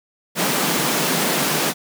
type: high-pass noise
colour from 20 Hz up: pink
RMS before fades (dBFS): -20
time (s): 0.35-1.74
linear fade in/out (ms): 50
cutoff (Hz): 140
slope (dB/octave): 96
effects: none